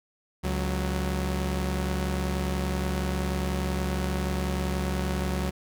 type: tone pair together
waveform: sawtooth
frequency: 70.43 / 185 Hz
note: C#2 / F#3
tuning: +28 / 0 cents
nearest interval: octave + perfect fourth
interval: 1672 cents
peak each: -24 / -26 dBFS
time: 0.43-5.51 s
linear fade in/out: 20 ms
effects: none